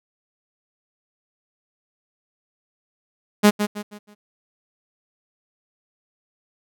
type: tone with echo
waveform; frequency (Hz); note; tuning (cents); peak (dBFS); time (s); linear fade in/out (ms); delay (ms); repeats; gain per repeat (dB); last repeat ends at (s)
sawtooth; 207.7; G#3; 0; -6; 3.43-3.51; 20; 160; 4; -9; 4.15
effects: none